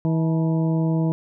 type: harmonic tone with a mistuned harmonic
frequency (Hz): 161.5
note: E3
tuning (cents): -35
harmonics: 1 / 2 / 3 / 4 / 5 / 6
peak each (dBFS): -19 / -25 / -33 / -33 / -39 / -40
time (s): 0.05-1.12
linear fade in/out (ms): 0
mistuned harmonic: 5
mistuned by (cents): +110
effects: none